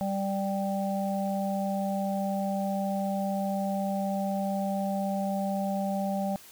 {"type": "harmonic tone", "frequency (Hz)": 196, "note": "G3", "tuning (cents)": 0, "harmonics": [1, 3, 4], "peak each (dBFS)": [-29, -33, -33], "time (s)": [0.01, 6.36], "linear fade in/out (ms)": 0, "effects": ["white hiss -51 dBFS RMS until 6.51 s"]}